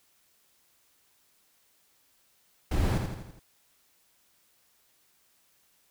brown noise with echo, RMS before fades -27 dBFS, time 2.71-2.98 s, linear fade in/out 5 ms, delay 83 ms, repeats 5, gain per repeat -5 dB, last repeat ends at 3.395 s, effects white hiss -67 dBFS RMS until 5.9 s

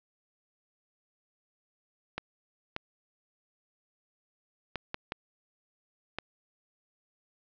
clicks, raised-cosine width 0.3 ms, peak -17 dBFS, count 6, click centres 2.18 / 2.764 / 4.757 / 4.944 / 5.121 / 6.186 s, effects low-pass 5000 Hz 12 dB/octave

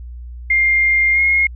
sine tone with pitch glide, 2112 to 2150 Hz, C7 to C7, +16 to +47 cents, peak -11 dBFS, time 0.5-1.47 s, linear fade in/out 5 ms, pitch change +31 cents, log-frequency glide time 1.13-1.2 s, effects added 60 Hz sine -29 dBFS peak until 1.55 s

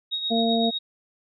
sine tone with tremolo, 3766 Hz, A#7, 17 cents sharp, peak -23 dBFS, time 0.11-0.79 s, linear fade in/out 20 ms, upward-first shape triangle, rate 7.9 Hz, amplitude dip 60%
harmonic tone, 228.9 Hz, A#3, 31 cents flat, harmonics 1 / 2 / 3, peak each -22 / -27 / -25 dBFS, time 0.3-0.71 s, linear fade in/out 20 ms
effects none

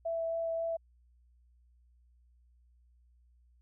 sine tone with vibrato, 661 Hz, E5, 5 cents sharp, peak -31 dBFS, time 0.05-0.77 s, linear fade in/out 10 ms, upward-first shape sine, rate 3.7 Hz, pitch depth 8 cents each way, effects added 60 Hz sine -62 dBFS peak until 3.61 s

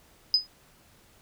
sine tone with exponential decay, 5010 Hz, D#8, 11 cents sharp, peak -14 dBFS, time 0.34-0.47 s, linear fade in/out 1 ms, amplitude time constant 28 ms, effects tanh soft clip ceiling -10 dBFS + pink hiss -59 dBFS RMS until 1.21 s

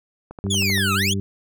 click train, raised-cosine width 1 ms, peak -22 dBFS, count 7, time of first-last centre 0.31-0.779 s, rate 12.8 Hz
harmonic tone, 98 Hz, G2, in tune, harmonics 1 / 2 / 3 / 4, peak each -24 / -25 / -35 / -32 dBFS, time 0.44-1.2 s, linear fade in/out 0 ms
25% pulse exponential two-way sweep, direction down then up, 3543 to 1233 to 3543 Hz, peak -16 dBFS, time 0.5-1.14 s, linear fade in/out 10 ms, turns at 0.94 s
effects none

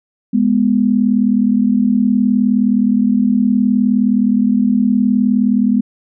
sine tone pair together, 207.7 / 247 Hz, G#3 / B3, 0 / 0 cents, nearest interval minor third, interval 300 cents, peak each -13 dBFS, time 0.33-5.81 s, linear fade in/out 10 ms, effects none

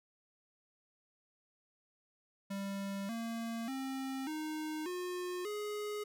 square tone with pitch steps, 197.3 / 229.3 / 266.4 / 309.6 / 359.8 / 418.1 Hz, G3 / A#3 / C4 / D#4 / F#4 / G#4, +11 / -28 / +31 / -9 / -48 / +12 cents, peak -38 dBFS, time 2.5-6.04 s, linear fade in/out 10 ms, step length 590 ms, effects none

